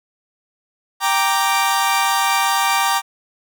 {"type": "chord", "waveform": "sawtooth", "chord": "G minor", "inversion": "none", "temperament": "equal", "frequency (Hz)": [784, 932.3, 1174.7], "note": ["G5", "Bb5", "D6"], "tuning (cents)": [0, 0, 0], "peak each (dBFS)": -16, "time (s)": [1, 3.02], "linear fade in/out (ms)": 50, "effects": []}